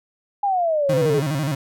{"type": "exponential sweep", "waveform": "sine", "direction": "down", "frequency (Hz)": [826, 415.3], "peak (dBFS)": -17, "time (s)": [0.43, 1.2], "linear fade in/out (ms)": 5}
{"type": "tone with vibrato", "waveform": "35% pulse", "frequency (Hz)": 145.7, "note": "D3", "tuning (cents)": -13, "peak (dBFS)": -19, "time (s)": [0.89, 1.55], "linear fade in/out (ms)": 5, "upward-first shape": "square", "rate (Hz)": 12, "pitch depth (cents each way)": 120}
{"effects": []}